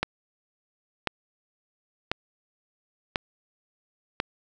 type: click train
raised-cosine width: 0.3 ms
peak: -8 dBFS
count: 5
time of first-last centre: 0.03-4.201 s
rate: 0.959 Hz
effects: none